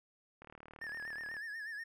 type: click train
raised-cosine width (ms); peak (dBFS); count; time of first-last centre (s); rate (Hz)
0.5; -37; 37; 0.42-1.367; 38
type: tone with vibrato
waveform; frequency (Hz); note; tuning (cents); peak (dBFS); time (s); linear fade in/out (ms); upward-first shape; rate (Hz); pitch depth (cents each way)
triangle; 1751; A6; -9; -39; 0.81-1.84; 10; sine; 8.2; 92
effects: none